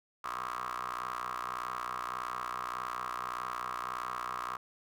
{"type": "ring-modulated tone", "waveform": "20% pulse", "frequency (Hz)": 61.7, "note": "B1", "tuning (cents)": -1, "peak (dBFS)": -28, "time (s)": [0.24, 4.57], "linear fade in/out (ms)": 5, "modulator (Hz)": 1170, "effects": []}